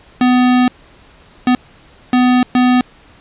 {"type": "tone bursts at uneven times", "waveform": "square", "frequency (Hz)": 250, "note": "B3", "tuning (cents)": 21, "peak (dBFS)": -9, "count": 4, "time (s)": [[0.21, 0.68], [1.47, 1.55], [2.13, 2.43], [2.55, 2.81]], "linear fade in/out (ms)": 2, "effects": ["pink hiss -45 dBFS RMS until 3.2 s", "resampled to 8000 Hz"]}